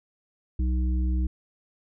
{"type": "harmonic tone", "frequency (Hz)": 62.7, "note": "B1", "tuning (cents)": 27, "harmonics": [1, 3, 5], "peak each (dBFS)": [-22, -35, -36], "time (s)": [0.59, 1.27], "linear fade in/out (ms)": 5, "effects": []}